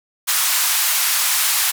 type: band-pass noise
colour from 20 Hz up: white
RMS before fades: -18 dBFS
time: 0.27-1.72 s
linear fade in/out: 20 ms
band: 870 to 16000 Hz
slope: 24 dB/octave
effects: none